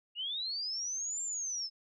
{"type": "linear two-way sweep", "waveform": "sine", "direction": "up then down", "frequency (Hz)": [2794, 7400, 5120], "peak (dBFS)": -34, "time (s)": [0.15, 1.7], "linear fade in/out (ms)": 50, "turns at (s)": 1.23, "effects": []}